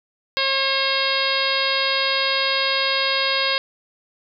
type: harmonic tone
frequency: 540 Hz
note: C#5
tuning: 45 cents flat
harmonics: 1 / 2 / 3 / 4 / 5 / 6 / 7 / 8 / 9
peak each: -27 / -27 / -27 / -27 / -27 / -27 / -27 / -27 / -27 dBFS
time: 0.37-3.58 s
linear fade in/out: 0 ms
effects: none